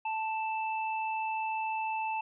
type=tone pair together; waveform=sine; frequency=880 / 2646 Hz; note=A5 / E7; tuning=0 / +6 cents; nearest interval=octave + perfect fifth; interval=1906 cents; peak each=-31 / -38 dBFS; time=0.05-2.21 s; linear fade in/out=5 ms; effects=none